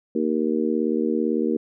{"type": "harmonic tone", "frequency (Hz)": 77.9, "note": "D#2", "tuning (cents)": 3, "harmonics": [3, 4, 5, 6], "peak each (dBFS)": [-24, -25, -26, -27], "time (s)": [0.15, 1.57], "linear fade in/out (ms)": 5, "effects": []}